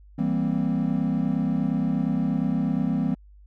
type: chord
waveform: triangle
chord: C dominant seventh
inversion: first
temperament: equal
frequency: 164.81 / 196 / 233.1 / 261.6 Hz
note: E3 / G3 / Bb3 / C4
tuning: 0 / 0 / 0 / 0 cents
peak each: -25 dBFS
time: 0.18-3.15 s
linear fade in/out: 10 ms
effects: tanh soft clip ceiling -9 dBFS + added 50 Hz sine -47 dBFS peak until 3.46 s